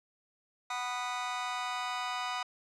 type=chord; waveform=sawtooth; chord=B major; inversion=second; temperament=just; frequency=740.8 / 987.8 / 1234.7 Hz; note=F#5 / B5 / D#6; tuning=+2 / 0 / -14 cents; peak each=-34 dBFS; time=0.7-2.43 s; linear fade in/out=5 ms; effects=low-pass 6000 Hz 12 dB/octave